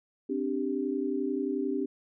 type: chord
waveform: sine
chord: C suspended second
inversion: none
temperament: equal with one note detuned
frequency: 262.4 / 293.7 / 392 Hz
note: C4 / D4 / G4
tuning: +5 / 0 / 0 cents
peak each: -32 dBFS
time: 0.29-1.86 s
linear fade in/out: 10 ms
effects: none